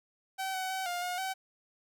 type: tone with pitch steps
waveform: sawtooth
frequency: 766 / 752 / 760 / 706 / 718 / 762 Hz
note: G5 / F#5 / F#5 / F5 / F5 / G5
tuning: -40 / +28 / +46 / +19 / +48 / -49 cents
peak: -29 dBFS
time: 0.38-1.34 s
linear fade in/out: 20 ms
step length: 160 ms
effects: none